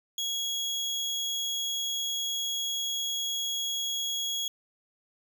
30% pulse tone, 3323 Hz, G#7, in tune, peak -26 dBFS, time 0.18-4.48 s, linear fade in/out 2 ms, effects none

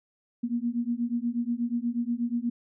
sine beating tone pair, 233.6 / 241.9 Hz, A#3 / B3, +4 / -36 cents, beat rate 8.3 Hz, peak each -29 dBFS, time 0.43-2.5 s, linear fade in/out 10 ms, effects none

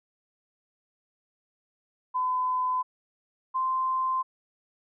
sine tone pair in turn, 1013 / 1040.3 Hz, B5 / C6, +44 / -10 cents, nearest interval unison, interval 46 cents, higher second, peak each -24 dBFS, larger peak neither, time 2.14-2.83 / 3.54-4.23 s, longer neither, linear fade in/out 20 ms, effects none

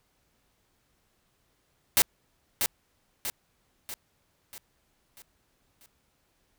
white noise with echo, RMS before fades -20 dBFS, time 1.97-2.02 s, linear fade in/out 0 ms, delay 640 ms, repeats 6, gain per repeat -6 dB, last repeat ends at 5.86 s, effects pink hiss -71 dBFS RMS until 6.58 s

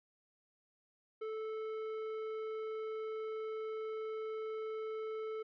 sine tone with tanh clipping, 437.7 Hz, A4, 9 cents flat, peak -40 dBFS, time 1.21-5.43 s, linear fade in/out 10 ms, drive 11 dB, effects none

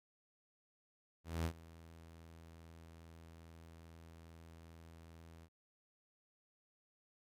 sawtooth tone with ADSR envelope, 82.4 Hz, E2, in tune, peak -30 dBFS, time 1.24-5.49 s, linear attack 210 ms, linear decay 74 ms, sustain -21 dB, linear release 58 ms, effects MP3 96 kbps

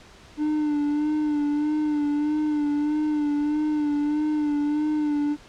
triangle tone with vibrato, 298.2 Hz, D4, 27 cents sharp, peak -19 dBFS, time 0.37-5.37 s, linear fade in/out 50 ms, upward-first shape sine, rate 1.6 Hz, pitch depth 38 cents each way, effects pink hiss -49 dBFS RMS until 5.48 s + low-pass 6000 Hz 12 dB/octave

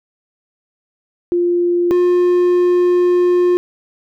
sine / triangle tone pair in turn, 349.6 / 355.9 Hz, F4 / F4, +2 / +33 cents, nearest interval unison, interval 31 cents, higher second, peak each -12 / -8 dBFS, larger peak second, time 1.32-1.91 / 1.91-3.57 s, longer second, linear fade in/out 0 ms, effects none

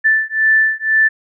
sine beating tone pair, 1760 / 1762 Hz, A6 / A6, 0 / +2 cents, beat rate 2 Hz, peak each -14 dBFS, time 0.04-1.09 s, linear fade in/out 20 ms, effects none

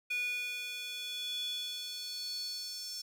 square tone with high-pass filter sweep, 490 Hz, B4, 14 cents flat, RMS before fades -39 dBFS, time 0.1-3.02 s, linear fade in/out 10 ms, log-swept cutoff 2400 to 5200 Hz, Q 7.7, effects none

